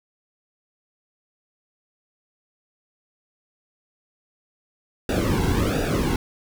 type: noise with flanger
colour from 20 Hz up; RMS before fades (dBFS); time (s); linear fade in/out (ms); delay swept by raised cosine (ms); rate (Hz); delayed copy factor
brown; -22; 5.09-6.16; 2; 0.93 to 1.68; 1.4; -0.9
effects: none